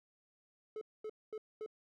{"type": "tone bursts", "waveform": "triangle", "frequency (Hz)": 431.8, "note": "A4", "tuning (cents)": -33, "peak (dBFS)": -38, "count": 4, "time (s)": [0.76, 1.662], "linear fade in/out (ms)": 2, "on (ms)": 53, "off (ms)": 230, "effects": []}